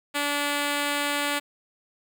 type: tone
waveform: 5% pulse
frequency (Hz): 288.9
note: D4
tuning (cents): -28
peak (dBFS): -13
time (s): 0.14-1.4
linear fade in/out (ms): 20
effects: none